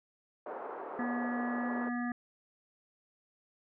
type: band-pass noise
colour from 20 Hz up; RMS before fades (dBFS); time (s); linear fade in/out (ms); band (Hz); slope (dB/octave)
pink; -42; 0.46-1.89; 5; 390 to 1200; 24
type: harmonic tone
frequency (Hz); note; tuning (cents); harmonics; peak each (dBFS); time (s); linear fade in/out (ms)
242.3; B3; -33; 1 / 3 / 5 / 7 / 8; -33 / -42 / -45 / -42 / -48; 0.99-2.12; 2
effects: none